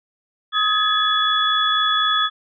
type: tone cluster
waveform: sine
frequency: 1263 / 1663 / 1727 / 3403 Hz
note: D#6 / G#6 / A6 / G#7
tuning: +26 / +2 / -33 / +41 cents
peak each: -19 / -27 / -27 / -19 dBFS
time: 0.52-2.3 s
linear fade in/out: 50 ms
effects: none